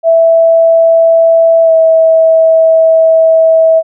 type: tone with pitch glide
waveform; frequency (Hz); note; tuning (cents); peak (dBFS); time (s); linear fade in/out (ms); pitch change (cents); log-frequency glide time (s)
sine; 659.3 to 648.3; E5 to E5; 0 to -29; -3; 0.03-3.83; 50; -29; 1.63-1.72
effects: none